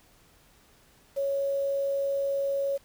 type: tone with quantisation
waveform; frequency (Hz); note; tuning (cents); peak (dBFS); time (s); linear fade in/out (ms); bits
sine; 554.4; C#5; 0; -25; 1.16-2.78; 20; 8
effects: pink hiss -60 dBFS RMS until 2.84 s